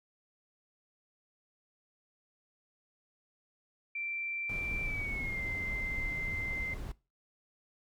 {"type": "tone with pitch glide", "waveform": "sine", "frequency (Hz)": [2349, 2081], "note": ["D7", "C7"], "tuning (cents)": [0, -10], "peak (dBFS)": -35, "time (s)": [3.95, 6.74], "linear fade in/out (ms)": 5, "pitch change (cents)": -210, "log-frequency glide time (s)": [4.83, 5.43]}
{"type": "noise", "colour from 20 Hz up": "brown", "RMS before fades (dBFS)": -40, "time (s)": [4.49, 6.92], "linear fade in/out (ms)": 5}
{"effects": ["noise-tail reverb RT60 0.3 s tail -21 dB re dry"]}